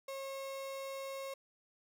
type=tone; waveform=35% pulse; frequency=542 Hz; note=C#5; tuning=39 cents flat; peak=-39 dBFS; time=0.08-1.34 s; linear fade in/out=5 ms; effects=none